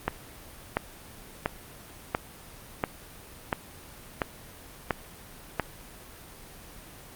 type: click train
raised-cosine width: 0.5 ms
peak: -9 dBFS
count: 9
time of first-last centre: 0.08-5.597 s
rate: 1.45 Hz
effects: pink hiss -47 dBFS RMS until 7.15 s + Opus 32 kbps